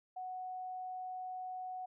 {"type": "tone", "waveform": "sine", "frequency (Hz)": 740, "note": "F#5", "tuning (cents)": 0, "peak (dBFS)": -40, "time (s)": [0.16, 1.86], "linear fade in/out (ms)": 10, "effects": []}